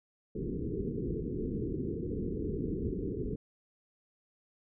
white low-pass noise, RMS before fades -35 dBFS, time 0.35-3.36 s, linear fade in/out 5 ms, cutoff 450 Hz, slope 96 dB/octave, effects none

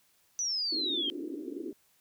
sine exponential sweep, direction down, 6030 to 3120 Hz, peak -29 dBFS, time 0.39-1.1 s, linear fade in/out 0 ms
white band-pass noise, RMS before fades -39 dBFS, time 0.72-1.73 s, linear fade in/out 2 ms, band 280 to 370 Hz, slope 48 dB/octave
effects white hiss -68 dBFS RMS until 2 s

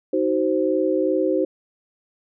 sine chord, C diminished, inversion first, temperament just, 314 / 376.7 / 523.3 Hz, Eb4 / Gb4 / C5, +16 / +31 / 0 cents, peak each -22 dBFS, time 0.13-1.45 s, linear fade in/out 5 ms, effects none

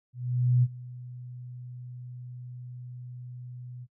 sine tone with ADSR envelope, 123.9 Hz, B2, 6 cents sharp, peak -18 dBFS, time 0.13-3.87 s, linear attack 500 ms, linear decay 42 ms, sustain -21 dB, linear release 41 ms, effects noise-tail reverb RT60 0.1 s tail -21 dB re dry

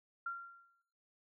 sine tone with exponential decay, 1380 Hz, F6, 21 cents flat, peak -35 dBFS, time 0.26-0.82 s, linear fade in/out 5 ms, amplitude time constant 120 ms, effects noise-tail reverb RT60 0.8 s tail -21 dB re dry

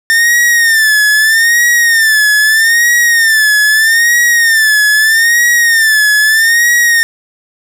45% pulse tone with vibrato, 1801 Hz, A6, 40 cents sharp, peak -6 dBFS, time 0.1-7.03 s, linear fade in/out 0 ms, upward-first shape sine, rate 0.79 Hz, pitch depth 99 cents each way, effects none

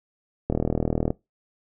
click train, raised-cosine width 2 ms, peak -9 dBFS, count 25, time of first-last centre 0.5-1.105 s, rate 39.7 Hz, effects noise-tail reverb RT60 0.2 s tail -21 dB re dry

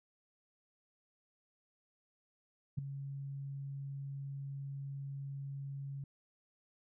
sine tone with ADSR envelope, 138.59 Hz, C#3, in tune, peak -29 dBFS, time 2.77-6.04 s, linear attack 16 ms, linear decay 5 ms, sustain -11 dB, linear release 3 ms, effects none

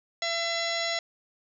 harmonic tone, 674 Hz, E5, 38 cents sharp, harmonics 1 / 2 / 3 / 4 / 5 / 6 / 7 / 8 / 10, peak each -32 / -40 / -32 / -42 / -36 / -34 / -44 / -37 / -41 dBFS, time 0.22-0.99 s, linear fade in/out 2 ms, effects none

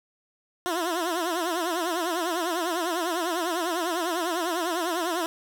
15% pulse tone with vibrato, 342.1 Hz, F4, 36 cents flat, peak -19 dBFS, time 0.66-5.26 s, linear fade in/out 0 ms, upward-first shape triangle, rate 10 Hz, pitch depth 150 cents each way, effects none

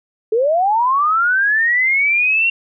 sine linear sweep, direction up, 421.1 to 2758 Hz, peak -12 dBFS, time 0.32-2.5 s, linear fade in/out 5 ms, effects none

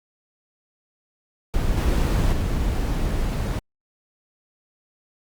brown noise with level steps, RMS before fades -22 / -19 / -23 dBFS, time 1.54-3.59 s, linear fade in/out 0 ms, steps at 1.77 / 2.32 s, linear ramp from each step 10 ms, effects Opus 48 kbps

